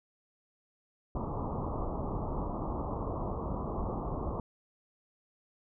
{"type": "low-pass noise", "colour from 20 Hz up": "pink", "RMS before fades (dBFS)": -35, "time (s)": [1.15, 4.4], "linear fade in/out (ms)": 2, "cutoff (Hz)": 1200, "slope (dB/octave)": 96, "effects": []}